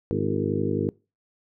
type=harmonic tone with a mistuned harmonic; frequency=51.4 Hz; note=G#1; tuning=17 cents flat; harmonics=2 / 3 / 4 / 5 / 6 / 7 / 8 / 9; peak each=-31 / -31 / -31 / -31 / -31 / -31 / -31 / -31 dBFS; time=0.11-0.89 s; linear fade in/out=0 ms; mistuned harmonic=6; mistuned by=+64 cents; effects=noise-tail reverb RT60 0.3 s tail -24 dB re dry